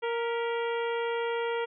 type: harmonic tone with a mistuned harmonic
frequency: 466.2 Hz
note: A#4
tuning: in tune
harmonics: 1 / 2 / 3 / 4 / 5 / 6 / 7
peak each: -29 / -35 / -39 / -41 / -43 / -45 / -46 dBFS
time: 0.02-1.66 s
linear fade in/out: 20 ms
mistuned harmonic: 4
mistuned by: +70 cents
effects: none